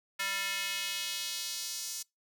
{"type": "tone with high-pass filter sweep", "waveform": "square", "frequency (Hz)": 196, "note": "G3", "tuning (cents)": 0, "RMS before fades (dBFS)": -36, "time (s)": [0.19, 2.03], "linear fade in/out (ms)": 10, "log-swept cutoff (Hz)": [1800, 6100], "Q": 1.5, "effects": ["noise-tail reverb RT60 0.2 s tail -26 dB re dry"]}